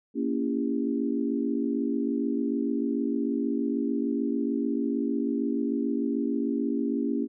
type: chord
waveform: sine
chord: A# diminished seventh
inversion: none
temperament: just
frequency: 233.1 / 279.7 / 335.6 / 402.8 Hz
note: A#3 / C#4 / E4 / G4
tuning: 0 / +16 / +31 / +47 cents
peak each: -29 / -28 / -33 / -34 dBFS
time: 0.14-7.28 s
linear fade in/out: 50 ms
effects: none